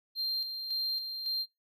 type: tone with tremolo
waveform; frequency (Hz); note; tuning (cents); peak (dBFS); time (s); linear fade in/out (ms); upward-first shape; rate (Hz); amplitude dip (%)
triangle; 4177; C8; -4; -29; 0.15-1.46; 50; square; 1.8; 50
effects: noise-tail reverb RT60 0.2 s tail -21 dB re dry